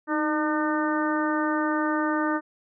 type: harmonic tone with a mistuned harmonic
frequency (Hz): 302.4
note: D#4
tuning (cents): -49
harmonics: 1 / 2 / 3 / 4 / 5 / 6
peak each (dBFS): -25 / -31 / -31 / -30 / -32 / -35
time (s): 0.07-2.41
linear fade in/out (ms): 50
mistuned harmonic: 1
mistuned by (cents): +44
effects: none